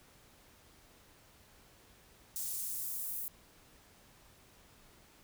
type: noise with high-pass filter sweep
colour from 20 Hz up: white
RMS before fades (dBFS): -39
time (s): 2.36-3.28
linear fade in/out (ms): 0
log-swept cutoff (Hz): 6900 to 12000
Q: 0.92
effects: pink hiss -62 dBFS RMS until 5.23 s